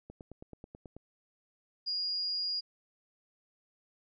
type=click train; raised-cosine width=2 ms; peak=-33 dBFS; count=9; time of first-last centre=0.1-0.966 s; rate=9.24 Hz
type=tone; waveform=sine; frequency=4857 Hz; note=D#8; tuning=43 cents flat; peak=-31 dBFS; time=1.86-2.61 s; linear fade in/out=20 ms
effects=none